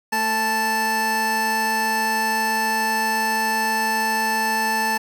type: tone pair together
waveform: 25% pulse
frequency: 223.1 / 878.8 Hz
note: A3 / A5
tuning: +24 / -2 cents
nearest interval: 2 octaves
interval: 2374 cents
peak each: -25 / -16 dBFS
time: 0.12-4.98 s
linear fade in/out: 10 ms
effects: none